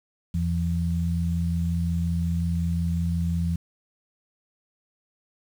sine tone pair together, 84.04 / 169.6 Hz, E2 / E3, +34 / +50 cents, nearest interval octave, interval 1216 cents, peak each -25 dBFS, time 0.34-3.56 s, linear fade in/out 5 ms, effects 8-bit

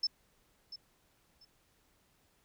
sine tone with echo, 5270 Hz, E8, 1 cent flat, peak -28 dBFS, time 0.03-0.07 s, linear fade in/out 5 ms, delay 690 ms, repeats 2, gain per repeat -14 dB, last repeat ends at 1.45 s, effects pink hiss -71 dBFS RMS until 2.44 s

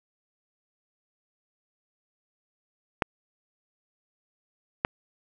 clicks, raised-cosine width 0.5 ms, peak -7 dBFS, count 2, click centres 3.022 / 4.849 s, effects none

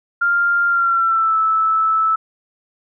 sine tone with pitch glide, 1396.9 to 1310.9 Hz, F6 to E6, 0 to -10 cents, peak -13 dBFS, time 0.21-2.16 s, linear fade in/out 10 ms, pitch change -110 cents, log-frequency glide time 0.67-1.37 s, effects none

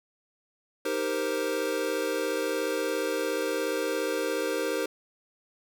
square chord, C minor seventh, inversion first, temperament equal, 311.1 / 392 / 466.2 / 523.3 Hz, Eb4 / G4 / Bb4 / C5, 0 / 0 / 0 / 0 cents, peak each -35 / -34 / -32 / -33 dBFS, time 0.85-4.86 s, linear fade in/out 5 ms, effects none

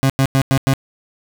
30% pulse tone bursts, 134.7 Hz, C#3, 49 cents flat, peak -9 dBFS, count 5, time 0.03-0.737 s, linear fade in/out 0 ms, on 67 ms, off 93 ms, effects none

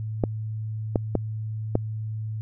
clicks, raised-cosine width 2 ms, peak -7 dBFS, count 4, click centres 0.238 / 0.958 / 1.153 / 1.754 s, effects added 109 Hz sine -28 dBFS peak until 2.41 s

